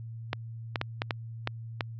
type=clicks; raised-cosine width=0.3 ms; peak=-12 dBFS; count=7; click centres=0.331 / 0.758 / 0.814 / 1.019 / 1.108 / 1.474 / 1.808 s; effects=added 114 Hz sine -38 dBFS peak until 1.99 s + low-pass 5000 Hz 12 dB/octave